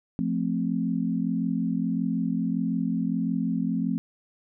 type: chord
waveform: sine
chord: F major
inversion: none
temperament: equal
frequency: 174.61 / 220 / 261.6 Hz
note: F3 / A3 / C4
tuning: 0 / 0 / 0 cents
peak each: -28 dBFS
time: 0.19-3.98 s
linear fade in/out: 0 ms
effects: none